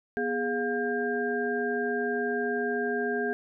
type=tone cluster; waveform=sine; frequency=244.4 / 414.2 / 708 / 1601 Hz; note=B3 / G#4 / F5 / G6; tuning=-18 / -5 / +23 / +36 cents; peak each=-33 / -29 / -35 / -32 dBFS; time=0.17-3.33 s; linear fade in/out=0 ms; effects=none